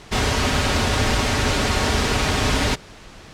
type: noise with comb filter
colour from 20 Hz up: pink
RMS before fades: -19 dBFS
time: 0.11-2.76 s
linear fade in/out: 20 ms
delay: 5.9 ms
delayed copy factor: -0.55
effects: pink hiss -42 dBFS RMS until 3.33 s + low-pass 6000 Hz 12 dB/octave